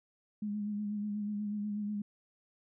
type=tone with vibrato; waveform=sine; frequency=207.7 Hz; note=G#3; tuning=in tune; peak=-33 dBFS; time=0.42-2.02 s; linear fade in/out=5 ms; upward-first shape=sine; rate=8.2 Hz; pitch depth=32 cents each way; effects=none